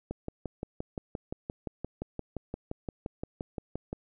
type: click train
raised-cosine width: 2 ms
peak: -21 dBFS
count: 23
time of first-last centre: 0.11-3.929 s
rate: 5.76 Hz
effects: none